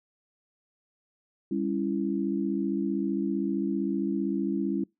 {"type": "chord", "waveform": "sine", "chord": "C# diminished", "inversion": "second", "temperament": "just", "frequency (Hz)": [199.57, 277.2, 332.6], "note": ["G3", "C#4", "E4"], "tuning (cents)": [31, 0, 16], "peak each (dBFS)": -30, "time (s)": [1.51, 4.84], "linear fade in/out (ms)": 5, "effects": ["noise-tail reverb RT60 0.2 s tail -25 dB re dry"]}